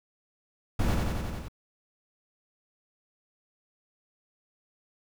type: noise with echo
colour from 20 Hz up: brown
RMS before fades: -26 dBFS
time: 0.79-0.95 s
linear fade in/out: 5 ms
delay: 89 ms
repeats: 6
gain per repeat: -2 dB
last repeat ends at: 1.484 s
effects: none